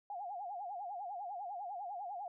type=tone with vibrato; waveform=sine; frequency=761 Hz; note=F#5; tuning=48 cents sharp; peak=-40 dBFS; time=0.1-2.28 s; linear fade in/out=2 ms; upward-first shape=sine; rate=10 Hz; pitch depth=170 cents each way; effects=none